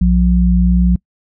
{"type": "tone pair together", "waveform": "sine", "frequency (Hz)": [60.32, 179.1], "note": ["B1", "F3"], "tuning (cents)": [-40, 44], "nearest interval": "octave + perfect fifth", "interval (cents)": 1884, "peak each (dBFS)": -11, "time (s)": [0.01, 0.96], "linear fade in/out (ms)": 5, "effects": ["noise-tail reverb RT60 0.1 s tail -25 dB re dry"]}